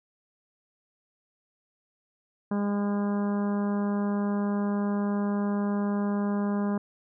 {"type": "harmonic tone", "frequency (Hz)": 203.5, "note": "G#3", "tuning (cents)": -35, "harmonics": [1, 2, 3, 4, 5, 6, 7, 8], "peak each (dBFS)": [-25, -35, -38, -41, -40, -45, -48, -48], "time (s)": [2.51, 6.78], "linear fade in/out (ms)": 5, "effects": []}